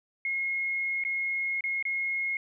sine tone with dropouts, 2158 Hz, C#7, 47 cents flat, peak -27 dBFS, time 0.25-2.37 s, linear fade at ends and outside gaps 2 ms, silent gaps 1.038-1.049 / 1.608-1.639 / 1.826-1.852 s, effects none

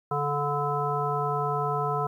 harmonic tone, 144.9 Hz, D3, 23 cents flat, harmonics 1 / 3 / 5 / 7 / 9, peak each -31 / -31 / -31 / -31 / -31 dBFS, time 0.11-2.07 s, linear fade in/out 5 ms, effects 10-bit

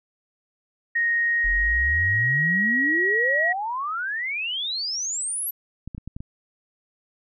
sine tone with pitch glide, 1867 to 1909.5 Hz, A#6 to A#6, +2 to +41 cents, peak -19 dBFS, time 0.95-3.53 s, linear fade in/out 10 ms, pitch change +39 cents, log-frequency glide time 1.11-2.92 s
sine exponential sweep, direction up, 38.89 to 12000 Hz, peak -25 dBFS, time 1.44-5.51 s, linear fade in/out 10 ms
clicks, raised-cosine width 5 ms, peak -22 dBFS, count 6, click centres 5.876 / 5.948 / 5.98 / 6.076 / 6.165 / 6.205 s
effects none

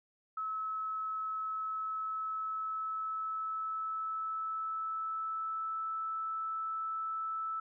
sine tone with pitch glide, 1295 to 1313.8 Hz, E6 to E6, -31 to -6 cents, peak -34 dBFS, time 0.37-7.6 s, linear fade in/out 5 ms, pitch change +25 cents, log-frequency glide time 1.31-5.83 s, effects none

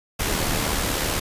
pink noise with amplitude modulation, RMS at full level -22 dBFS, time 0.19-1.2 s, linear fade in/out 10 ms, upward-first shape sine, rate 76.1 Hz, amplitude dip 40%, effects resampled to 32000 Hz

